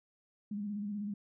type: tone with vibrato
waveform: sine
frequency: 205.7 Hz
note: G#3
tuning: 16 cents flat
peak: -35 dBFS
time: 0.51-1.14 s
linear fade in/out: 5 ms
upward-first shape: square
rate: 16 Hz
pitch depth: 41 cents each way
effects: none